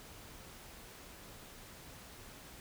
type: silence
effects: pink hiss -53 dBFS RMS until 2.6 s